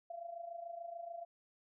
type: tone with amplitude modulation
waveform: sine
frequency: 683 Hz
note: F5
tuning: 39 cents flat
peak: -40 dBFS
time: 0.1-1.25 s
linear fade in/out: 5 ms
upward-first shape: sine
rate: 26.9 Hz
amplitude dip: 70%
effects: none